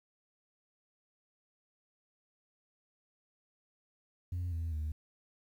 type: tone with pitch steps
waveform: sine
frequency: 88.5 / 82.57 / 77.04 Hz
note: F2 / E2 / D#2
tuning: +23 / +3 / -17 cents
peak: -31 dBFS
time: 4.32-4.92 s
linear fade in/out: 5 ms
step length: 200 ms
effects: tanh soft clip ceiling -32 dBFS + 11-bit